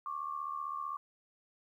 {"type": "tone pair together", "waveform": "sine", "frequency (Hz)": [1095, 1170.6], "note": ["C#6", "D6"], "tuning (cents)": [-22, -6], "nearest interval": "minor second", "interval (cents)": 116, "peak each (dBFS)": [-39, -39], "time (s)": [0.06, 0.97], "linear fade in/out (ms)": 2, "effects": ["12-bit"]}